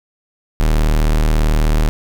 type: tone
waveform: 45% pulse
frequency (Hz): 38.41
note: D#1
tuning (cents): -22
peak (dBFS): -11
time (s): 0.6-1.89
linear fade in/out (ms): 0
effects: none